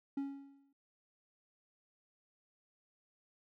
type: tone with exponential decay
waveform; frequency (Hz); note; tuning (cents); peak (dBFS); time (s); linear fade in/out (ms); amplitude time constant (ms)
triangle; 277.2; C#4; 0; -31; 0.17-0.73; 5; 120
effects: none